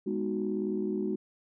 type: chord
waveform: sine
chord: G# minor seventh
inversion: none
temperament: equal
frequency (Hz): 207.7 / 246.9 / 311.1 / 370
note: G#3 / B3 / D#4 / F#4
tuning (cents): 0 / 0 / 0 / 0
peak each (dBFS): -32 / -38 / -35 / -32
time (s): 0.06-1.16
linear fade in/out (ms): 10
effects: tanh soft clip ceiling -19 dBFS